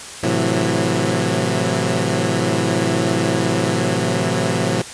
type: chord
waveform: 15% pulse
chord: F# half-diminished seventh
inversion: first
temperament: equal with one note detuned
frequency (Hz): 110 / 130.81 / 164.81 / 182.13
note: A2 / C3 / E3 / F#3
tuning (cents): 0 / 0 / 0 / -27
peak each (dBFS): -16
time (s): 0.23-4.82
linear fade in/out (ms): 5
effects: white hiss -33 dBFS RMS until 4.93 s + resampled to 22050 Hz